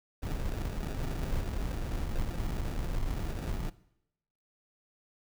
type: noise with sample-and-hold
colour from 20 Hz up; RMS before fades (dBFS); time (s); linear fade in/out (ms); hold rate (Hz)
brown; -33; 0.22-3.7; 10; 1050
effects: noise-tail reverb RT60 0.8 s tail -19 dB re dry